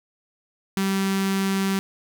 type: tone with notch filter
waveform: sawtooth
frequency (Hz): 194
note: G3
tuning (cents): -18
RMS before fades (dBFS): -23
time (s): 0.77-1.79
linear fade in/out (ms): 0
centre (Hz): 600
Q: 1.1
effects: none